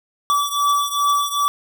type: beating tone pair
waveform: square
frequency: 1152 / 1154.5 Hz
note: D6 / D6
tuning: -34 / -30 cents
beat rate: 2.5 Hz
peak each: -19 / -22 dBFS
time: 0.3-1.48 s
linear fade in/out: 0 ms
effects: none